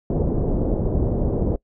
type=low-pass noise; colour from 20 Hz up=pink; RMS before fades=-21 dBFS; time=0.1-1.56 s; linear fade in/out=2 ms; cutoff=570 Hz; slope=24 dB/octave; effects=noise-tail reverb RT60 0.1 s tail -23 dB re dry